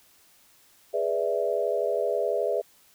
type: chord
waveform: sine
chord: E dominant seventh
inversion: first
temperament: equal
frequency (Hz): 415.3 / 493.9 / 587.3 / 659.3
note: G#4 / B4 / D5 / E5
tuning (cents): 0 / 0 / 0 / 0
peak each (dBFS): -29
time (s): 0.93-2.62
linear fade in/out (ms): 20
effects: white hiss -59 dBFS RMS until 2.94 s